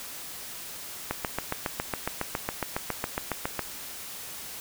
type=click train; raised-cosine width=0.5 ms; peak=-12 dBFS; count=19; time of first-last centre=1.11-3.593 s; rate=7.25 Hz; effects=white hiss -40 dBFS RMS until 4.6 s